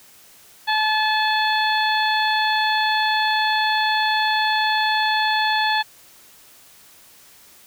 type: harmonic tone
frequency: 864 Hz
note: A5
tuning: 32 cents flat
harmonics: 1 / 2 / 3 / 4 / 5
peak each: -20 / -22 / -29 / -26 / -28 dBFS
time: 0.67-5.83 s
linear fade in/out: 20 ms
effects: white hiss -49 dBFS RMS until 7.66 s